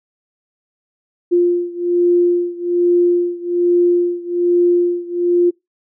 sine beating tone pair, 350 / 351.2 Hz, F4 / F4, +4 / +10 cents, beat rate 1.2 Hz, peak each -14 / -16 dBFS, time 1.31-5.51 s, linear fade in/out 20 ms, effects noise-tail reverb RT60 0.2 s tail -25 dB re dry

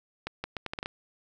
accelerating click train, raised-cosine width 0.3 ms, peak -17 dBFS, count 8, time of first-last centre 0.27-0.859 s, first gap 170 ms, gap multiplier 0.75, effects none

